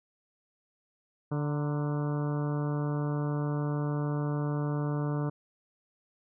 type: harmonic tone with a mistuned harmonic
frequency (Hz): 146.83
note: D3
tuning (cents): 0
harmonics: 1 / 2 / 3 / 4 / 5 / 6 / 7 / 8 / 9 / 10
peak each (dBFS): -29 / -35 / -39 / -42 / -47 / -46 / -47 / -46 / -50 / -51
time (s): 1.31-5.3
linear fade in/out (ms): 10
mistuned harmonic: 6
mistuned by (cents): +70
effects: none